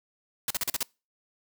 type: noise bursts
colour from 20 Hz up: white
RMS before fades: -28 dBFS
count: 6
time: 0.48-0.83 s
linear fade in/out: 2 ms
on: 25 ms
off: 40 ms
effects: noise-tail reverb RT60 0.3 s tail -26 dB re dry